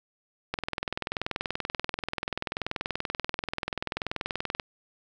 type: click train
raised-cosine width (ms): 0.3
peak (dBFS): -13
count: 85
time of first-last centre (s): 0.54-4.598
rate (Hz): 20.7
effects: none